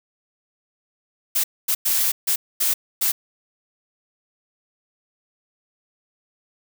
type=noise bursts at uneven times; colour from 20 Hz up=blue; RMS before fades=-20 dBFS; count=6; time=1.35-1.44 / 1.68-1.75 / 1.85-2.12 / 2.27-2.36 / 2.6-2.74 / 3.01-3.12 s; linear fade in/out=10 ms; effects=none